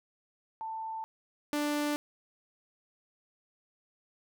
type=tone pair in turn; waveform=sine / sawtooth; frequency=888 / 294.6 Hz; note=A5 / D4; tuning=+16 / +6 cents; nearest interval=octave + perfect fifth; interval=1910 cents; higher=first; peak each=-35 / -25 dBFS; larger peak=second; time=0.61-1.04 / 1.53-1.96 s; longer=neither; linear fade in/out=0 ms; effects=none